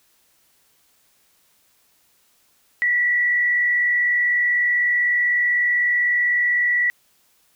sine tone with frequency modulation, 1948 Hz, B6, 24 cents flat, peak -16 dBFS, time 2.82-6.9 s, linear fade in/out 0 ms, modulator 56 Hz, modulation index 0.52, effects white hiss -61 dBFS RMS until 7.55 s

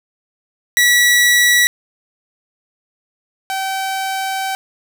sawtooth tone pair in turn, 1941 / 769.8 Hz, B6 / G5, -31 / -32 cents, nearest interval octave + major third, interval 1601 cents, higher first, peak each -6 / -15 dBFS, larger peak first, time 0.77-1.67 / 3.5-4.55 s, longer second, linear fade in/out 0 ms, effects none

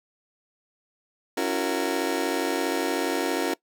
30% pulse chord, F# dominant seventh, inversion second, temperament just, 277.5 / 333 / 370 / 462.5 Hz, C#4 / E4 / F#4 / A#4, +2 / +18 / 0 / -14 cents, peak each -27 dBFS, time 1.37-3.54 s, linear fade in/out 5 ms, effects noise-tail reverb RT60 0.1 s tail -21 dB re dry

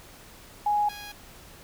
sine / 10% pulse tone pair in turn, 830.6 / 824.9 Hz, G#5 / G#5, 0 / -12 cents, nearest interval unison, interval 12 cents, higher first, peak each -21 / -31 dBFS, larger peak first, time 0.66-0.89 / 0.89-1.12 s, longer neither, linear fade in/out 5 ms, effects pink hiss -49 dBFS RMS until 1.63 s

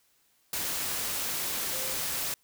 sine tone in noise, 523.3 Hz, C5, in tune, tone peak -41 dBFS, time 1.73-1.94 s, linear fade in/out 2 ms, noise white, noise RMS -32 dBFS, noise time 0.53-2.34 s, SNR -12 dB, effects white hiss -68 dBFS RMS until 2.43 s

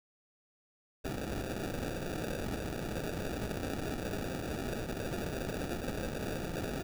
white noise with sample-and-hold, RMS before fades -37 dBFS, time 1.04-6.83 s, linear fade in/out 10 ms, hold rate 1050 Hz, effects none

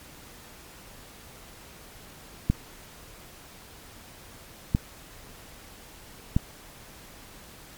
clicks, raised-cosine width 5 ms, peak -8 dBFS, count 3, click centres 2.5 / 4.749 / 6.365 s, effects pink hiss -48 dBFS RMS until 7.77 s + MP3 96 kbps

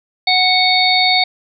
harmonic tone, 740 Hz, F#5, in tune, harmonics 1 / 3 / 5 / 6, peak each -16 / -16 / -16 / -16 dBFS, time 0.27-1.24 s, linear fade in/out 5 ms, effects none

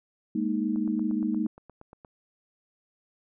sine chord, Ab suspended second, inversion none, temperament equal, 207.7 / 233.1 / 311.1 Hz, Ab3 / Bb3 / Eb4, 0 / 0 / 0 cents, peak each -29 dBFS, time 0.35-1.47 s, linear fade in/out 5 ms
click train, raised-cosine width 1 ms, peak -33 dBFS, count 12, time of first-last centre 0.76-2.048 s, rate 8.54 Hz
effects none

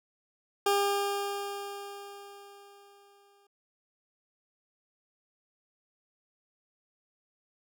20% pulse tone with exponential decay, 402.1 Hz, G4, 44 cents sharp, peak -18 dBFS, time 0.66-3.47 s, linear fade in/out 5 ms, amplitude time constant 610 ms, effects none

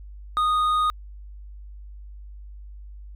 triangle tone with hard clipping, 1238 Hz, D#6, 9 cents flat, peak -20 dBFS, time 0.37-0.9 s, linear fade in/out 0 ms, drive 8 dB, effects added 50 Hz sine -38 dBFS peak until 3.15 s

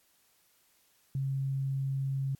sine tone, 135.7 Hz, C#3, 36 cents flat, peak -29 dBFS, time 1.15-2.35 s, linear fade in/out 2 ms, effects white hiss -68 dBFS RMS until 2.39 s + AAC 64 kbps

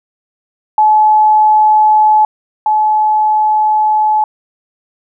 sine tone pair in turn, 857 / 857 Hz, A5 / A5, -46 / -46 cents, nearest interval unison, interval 0 cents, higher neither, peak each -5 / -8 dBFS, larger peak first, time 0.78-2.25 / 2.66-4.24 s, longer second, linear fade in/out 2 ms, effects none

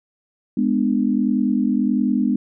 sine chord, G# diminished, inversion none, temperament just, 207.7 / 249.2 / 299 Hz, G#3 / B3 / D4, 0 / +16 / +31 cents, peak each -20 / -19 / -23 dBFS, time 0.57-2.36 s, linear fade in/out 5 ms, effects none

